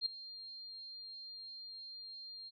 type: tone with ADSR envelope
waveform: sine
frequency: 4199 Hz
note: C8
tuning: 5 cents sharp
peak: -29 dBFS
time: 0.01-2.51 s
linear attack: 50 ms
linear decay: 5 ms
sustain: -17 dB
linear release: 36 ms
effects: MP3 96 kbps